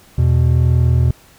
triangle tone pair together, 82.41 / 123.48 Hz, E2 / B2, 0 / 0 cents, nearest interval perfect fifth, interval 700 cents, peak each -11 dBFS, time 0.18-1.11 s, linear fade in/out 5 ms, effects pink hiss -47 dBFS RMS until 1.38 s

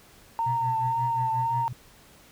sine tone with vibrato, 911 Hz, A#5, 40 cents flat, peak -23 dBFS, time 0.39-1.68 s, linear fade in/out 0 ms, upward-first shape triangle, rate 1.9 Hz, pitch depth 42 cents each way
sine tone with tremolo, 123.47 Hz, B2, in tune, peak -26 dBFS, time 0.46-1.73 s, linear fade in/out 5 ms, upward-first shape triangle, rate 5.6 Hz, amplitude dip 100%
effects tanh soft clip ceiling -16 dBFS + pink hiss -54 dBFS RMS until 2.31 s

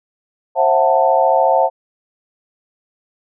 sine chord, F# half-diminished seventh, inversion second, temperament just, 532.8 / 666 / 740 / 888 Hz, C5 / E5 / F#5 / A5, +31 / +18 / 0 / +16 cents, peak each -16 dBFS, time 0.55-1.7 s, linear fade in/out 50 ms, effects none

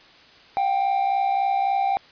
triangle tone pair together, 720.4 / 784 Hz, F#5 / G5, -46 / 0 cents, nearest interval minor second, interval 146 cents, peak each -25 / -18 dBFS, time 0.57-1.97 s, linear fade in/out 0 ms, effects white hiss -50 dBFS RMS until 2.11 s + resampled to 11025 Hz

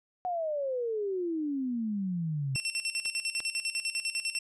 sine exponential sweep, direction down, 739 to 129.6 Hz, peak -29 dBFS, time 0.25-2.56 s, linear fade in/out 0 ms
20% pulse tone with tremolo, 2705 Hz, E7, 44 cents sharp, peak -24 dBFS, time 2.55-4.39 s, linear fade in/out 5 ms, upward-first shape square, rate 10 Hz, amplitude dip 75%
clicks, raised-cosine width 0.2 ms, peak -27 / -21 dBFS, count 2, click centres 3.057 / 3.403 s
effects resampled to 24000 Hz

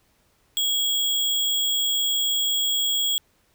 sine tone with sample-and-hold, 3322 Hz, G#7, in tune, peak -20 dBFS, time 0.57-3.18 s, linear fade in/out 0 ms, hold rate 11025 Hz, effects pink hiss -64 dBFS RMS until 3.54 s

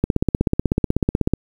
click train, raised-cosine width 3 ms, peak -3 dBFS, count 22, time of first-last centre 0.04-1.336 s, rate 16.2 Hz, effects 7-bit

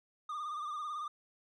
triangle tone with vibrato, 1205 Hz, D6, 44 cents sharp, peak -35 dBFS, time 0.29-1.08 s, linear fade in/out 5 ms, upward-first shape sine, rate 18 Hz, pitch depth 56 cents each way, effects resampled to 24000 Hz

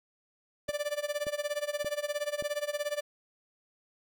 45% pulse tone with tremolo, 587.3 Hz, D5, in tune, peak -28 dBFS, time 0.68-3.01 s, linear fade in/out 10 ms, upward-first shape sine, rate 17 Hz, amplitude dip 90%
click train, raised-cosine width 2 ms, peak -28 dBFS, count 4, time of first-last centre 0.69-2.424 s, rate 1.73 Hz
effects none

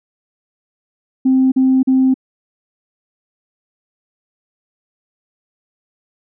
sine tone bursts, 261.6 Hz, C4, in tune, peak -8 dBFS, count 3, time 1.25-2.142 s, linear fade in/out 10 ms, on 270 ms, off 41 ms, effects tanh soft clip ceiling -5 dBFS

